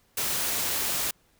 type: noise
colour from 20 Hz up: white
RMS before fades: -28 dBFS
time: 0.17-1.11 s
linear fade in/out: 5 ms
effects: pink hiss -65 dBFS RMS until 1.39 s